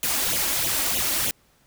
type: noise with flanger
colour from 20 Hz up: white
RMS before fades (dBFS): -24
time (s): 0.03-1.31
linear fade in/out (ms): 2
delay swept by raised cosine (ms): 0.29 to 3.69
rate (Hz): 3.2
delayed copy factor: +0.75
effects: pink hiss -61 dBFS RMS until 1.66 s